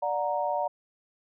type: chord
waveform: sine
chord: D augmented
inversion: none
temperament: equal with one note detuned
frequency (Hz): 587.3 / 728.5 / 932.3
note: D5 / F#5 / A#5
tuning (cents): 0 / -27 / 0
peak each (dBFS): -30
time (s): 0.02-0.68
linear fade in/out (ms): 10
effects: none